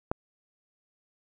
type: click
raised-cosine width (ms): 1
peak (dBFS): -13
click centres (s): 0.115
effects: none